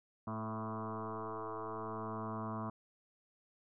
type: tone with frequency modulation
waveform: sine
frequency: 439.8 Hz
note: A4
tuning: 1 cent flat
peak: -38 dBFS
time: 0.27-2.7 s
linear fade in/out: 5 ms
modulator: 110 Hz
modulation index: 7.1
effects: none